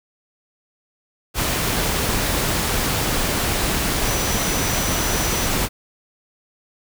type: tone in noise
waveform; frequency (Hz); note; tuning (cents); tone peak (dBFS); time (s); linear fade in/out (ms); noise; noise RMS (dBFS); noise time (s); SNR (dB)
sine; 5920; F#8; 0; -29; 4.03-5.5; 50; pink; -21; 1.34-5.69; -11
effects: none